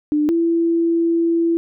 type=tone pair in turn; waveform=sine; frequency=298.8 / 334.7 Hz; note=D4 / E4; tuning=+30 / +26 cents; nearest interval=major second; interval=196 cents; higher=second; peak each=-14 dBFS; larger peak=neither; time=0.12-0.29 / 0.29-1.57 s; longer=second; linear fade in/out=0 ms; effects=none